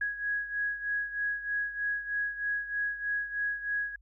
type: beating tone pair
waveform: sine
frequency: 1661.2 / 1664.4 Hz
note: G#6 / G#6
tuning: 0 / +3 cents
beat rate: 3.2 Hz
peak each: -31 / -36 dBFS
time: 0.01-3.96 s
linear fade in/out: 5 ms
effects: added 50 Hz sine -57 dBFS peak until 4.01 s